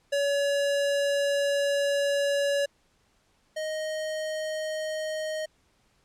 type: tone pair in turn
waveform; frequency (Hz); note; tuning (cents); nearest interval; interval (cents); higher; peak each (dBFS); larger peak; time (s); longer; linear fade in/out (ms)
square; 566 / 623.5; C#5 / D#5; +36 / +3; major second; 167; second; -24 / -30; first; 0.12-2.66 / 3.56-5.46; first; 10
effects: pink hiss -67 dBFS RMS until 6.04 s + low-pass 9000 Hz 12 dB/octave